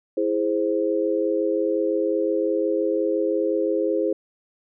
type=chord; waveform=sine; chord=E augmented; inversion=none; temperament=equal; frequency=329.6 / 415.3 / 523.3 Hz; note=E4 / G#4 / B#4; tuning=0 / 0 / 0 cents; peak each=-24 dBFS; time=0.17-4.13 s; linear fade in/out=5 ms; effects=none